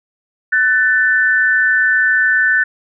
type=tone pair together; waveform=sine; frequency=1500 / 1772.7 Hz; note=F#6 / A6; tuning=+23 / +12 cents; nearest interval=minor third; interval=289 cents; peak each=-13 dBFS; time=0.52-2.64 s; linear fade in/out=10 ms; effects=none